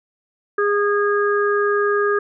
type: harmonic tone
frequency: 410 Hz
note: G#4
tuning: 22 cents flat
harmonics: 1 / 3 / 4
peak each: -17 / -22 / -23 dBFS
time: 0.58-2.19 s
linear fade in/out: 5 ms
effects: none